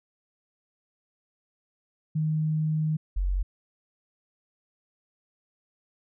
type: tone pair in turn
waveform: sine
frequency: 155.56 / 46.25 Hz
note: D#3 / F#1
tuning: 0 / 0 cents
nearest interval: octave + major sixth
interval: 2100 cents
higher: first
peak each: -23 dBFS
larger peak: neither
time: 2.15-2.97 / 3.16-3.43 s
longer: first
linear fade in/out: 10 ms
effects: none